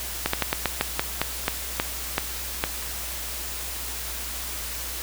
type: slowing click train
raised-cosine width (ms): 0.3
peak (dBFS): -5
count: 12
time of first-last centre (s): 0.26-2.639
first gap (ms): 74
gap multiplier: 1.2
effects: added 60 Hz sine -38 dBFS peak until 5.02 s + white hiss -33 dBFS RMS until 5.02 s